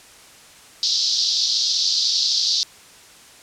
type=band-pass noise; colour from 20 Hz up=pink; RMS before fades=-20 dBFS; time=0.83-2.63 s; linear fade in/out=0 ms; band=3900 to 5500 Hz; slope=48 dB/octave; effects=white hiss -46 dBFS RMS until 3.42 s + low-pass 9000 Hz 12 dB/octave